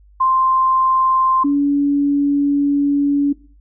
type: tone pair in turn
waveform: sine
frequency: 1046.5 / 284.6 Hz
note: C6 / C#4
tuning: 0 / +46 cents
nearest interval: octave + major seventh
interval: 2254 cents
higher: first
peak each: -12 dBFS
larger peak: neither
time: 0.2-1.44 / 1.44-3.33 s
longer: second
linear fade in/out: 10 ms
effects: noise-tail reverb RT60 0.4 s tail -19 dB re dry + added 50 Hz sine -45 dBFS peak until 3.6 s